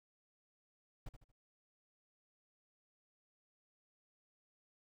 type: noise with echo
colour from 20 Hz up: brown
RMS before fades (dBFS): -45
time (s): 1.06-1.09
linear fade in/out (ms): 5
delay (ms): 76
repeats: 3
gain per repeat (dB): -9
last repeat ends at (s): 1.318
effects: none